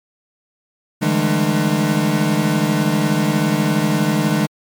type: tone cluster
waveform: square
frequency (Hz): 148.3 / 164.9 / 202.3 / 214.6 / 301.1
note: D3 / E3 / G#3 / A3 / D4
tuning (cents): +17 / +1 / -45 / -43 / +43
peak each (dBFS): -22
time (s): 1.01-4.47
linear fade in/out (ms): 20
effects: MP3 96 kbps